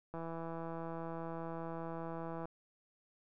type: click train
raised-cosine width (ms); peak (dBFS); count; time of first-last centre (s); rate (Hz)
1; -30; 383; 0.14-2.455; 165
effects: none